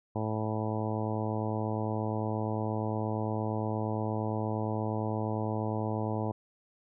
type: harmonic tone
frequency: 108.6 Hz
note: A2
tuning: 22 cents flat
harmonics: 1 / 2 / 3 / 4 / 5 / 6 / 7 / 8 / 9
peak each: -33 / -36 / -38 / -39 / -40 / -41 / -41 / -42 / -43 dBFS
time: 0.15-6.32 s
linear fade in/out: 10 ms
effects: none